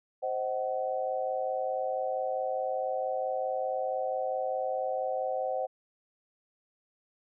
sine chord, C diminished, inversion none, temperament just, 523.3 / 627.9 / 753.5 Hz, C5 / Eb5 / Gb5, 0 / +16 / +31 cents, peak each -32 / -35 / -33 dBFS, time 0.22-5.67 s, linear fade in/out 20 ms, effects none

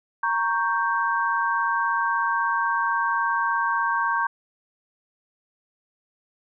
sine chord, G diminished, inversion first, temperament equal, 932.3 / 1108.7 / 1568 Hz, Bb5 / Db6 / G6, 0 / 0 / 0 cents, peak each -25 dBFS, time 0.23-4.27 s, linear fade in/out 5 ms, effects none

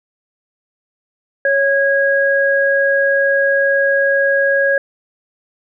sine tone pair together, 554 / 1646.3 Hz, C#5 / G#6, -1 / -16 cents, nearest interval octave + perfect fifth, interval 1885 cents, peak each -14 dBFS, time 1.45-4.78 s, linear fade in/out 2 ms, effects none

